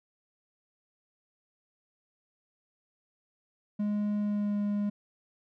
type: tone with pitch glide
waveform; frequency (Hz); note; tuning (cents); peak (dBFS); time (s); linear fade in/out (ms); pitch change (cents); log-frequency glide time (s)
triangle; 207.7 to 205.4; G#3 to G#3; 0 to -19; -25; 3.79-4.9; 10; -19; 4.18-4.58
effects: none